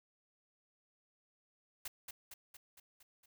white noise with echo, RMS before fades -43 dBFS, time 1.85-1.88 s, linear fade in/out 5 ms, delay 230 ms, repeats 6, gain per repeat -4 dB, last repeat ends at 3.26 s, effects none

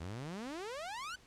sawtooth exponential sweep, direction up, 77.78 to 1550 Hz, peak -37 dBFS, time 0-1.16 s, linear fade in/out 10 ms, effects pink hiss -62 dBFS RMS until 1.26 s + low-pass 8000 Hz 12 dB/octave

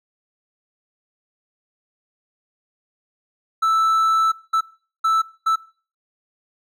triangle tone bursts at uneven times, 1318.5 Hz, E6, in tune, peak -13 dBFS, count 4, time 3.62-4.32 / 4.53-4.61 / 5.04-5.22 / 5.46-5.56 s, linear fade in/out 10 ms, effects noise-tail reverb RT60 0.4 s tail -20 dB re dry

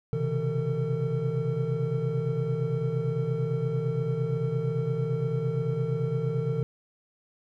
triangle tone cluster, 126.6 / 135.4 / 161.1 / 451.8 Hz, B2 / C#3 / E3 / A4, +43 / -40 / -39 / +46 cents, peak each -29 dBFS, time 0.13-6.63 s, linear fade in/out 0 ms, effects none

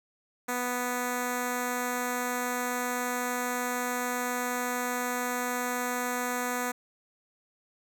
5% pulse tone with notch filter, 246.9 Hz, B3, in tune, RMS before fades -31 dBFS, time 0.48-6.72 s, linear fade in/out 10 ms, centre 3000 Hz, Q 1, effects none

